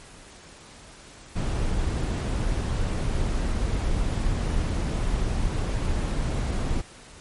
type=noise; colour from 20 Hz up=brown; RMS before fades=-25 dBFS; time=1.35-6.82 s; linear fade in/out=20 ms; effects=pink hiss -47 dBFS RMS until 7.2 s + MP3 48 kbps